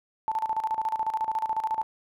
sine tone with tremolo, 880 Hz, A5, in tune, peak -23 dBFS, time 0.28-1.83 s, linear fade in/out 0 ms, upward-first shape square, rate 14 Hz, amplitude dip 75%, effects none

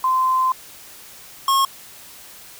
sine / square tone pair in turn, 1035 / 1084.9 Hz, C6 / C#6, -19 / -38 cents, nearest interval minor second, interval 81 cents, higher second, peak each -15 dBFS, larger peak neither, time 0.04-0.52 / 1.48-1.65 s, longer first, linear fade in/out 2 ms, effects white hiss -42 dBFS RMS until 2.59 s

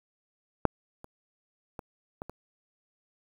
clicks, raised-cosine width 1 ms, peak -6 / -30 / -24 / -22 / -26 dBFS, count 5, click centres 0.653 / 1.044 / 1.792 / 2.219 / 2.296 s, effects 8-bit

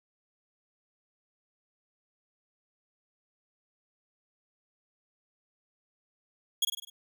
sawtooth tone with echo, 3322 Hz, G#7, in tune, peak -20 dBFS, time 6.62-6.65 s, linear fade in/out 5 ms, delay 50 ms, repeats 5, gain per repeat -5 dB, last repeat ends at 6.9 s, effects none

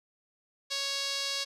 sawtooth tone with band-pass filter, 554.4 Hz, C#5, in tune, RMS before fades -33 dBFS, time 0.7-1.45 s, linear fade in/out 20 ms, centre 4600 Hz, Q 2.4, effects none

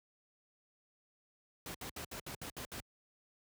pink noise bursts, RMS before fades -44 dBFS, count 8, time 1.66-2.802 s, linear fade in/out 2 ms, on 85 ms, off 66 ms, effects high-pass 60 Hz 12 dB/octave

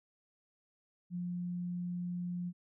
sine tone, 176.8 Hz, F3, 22 cents sharp, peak -35 dBFS, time 1.1-2.53 s, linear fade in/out 50 ms, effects none

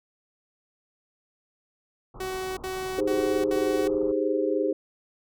pink low-pass noise, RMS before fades -44 dBFS, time 2.14-4.12 s, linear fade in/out 5 ms, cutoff 1300 Hz, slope 96 dB/octave
sawtooth tone bursts, 375.2 Hz, F#4, 24 cents sharp, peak -26 dBFS, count 4, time 2.2-3.878 s, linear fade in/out 5 ms, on 370 ms, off 66 ms
sine chord, Ab major seventh, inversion second, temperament equal, 311.1 / 392 / 415.3 / 523.3 Hz, Eb4 / G4 / Ab4 / C5, 0 / 0 / 0 / 0 cents, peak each -28 dBFS, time 2.98-4.73 s, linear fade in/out 5 ms
effects none

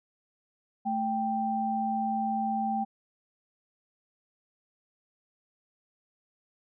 sine tone pair together, 220 / 785.5 Hz, A3 / G5, 0 / +3 cents, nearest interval octave + minor seventh, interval 2203 cents, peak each -31 / -28 dBFS, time 0.85-2.85 s, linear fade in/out 20 ms, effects none

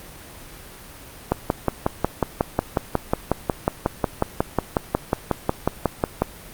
click train, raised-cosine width 1 ms, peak -3 dBFS, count 28, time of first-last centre 1.32-6.22 s, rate 5.51 Hz, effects pink hiss -41 dBFS RMS until 6.53 s + Opus 32 kbps

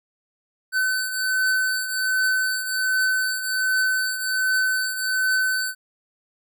square beating tone pair, 1519 / 1520.3 Hz, F#6 / F#6, +45 / +47 cents, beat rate 1.3 Hz, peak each -22 / -28 dBFS, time 0.72-5.75 s, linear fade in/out 50 ms, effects none

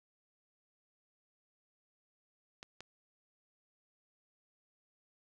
clicks, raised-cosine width 0.2 ms, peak -29 dBFS, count 2, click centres 2.629 / 2.806 s, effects none

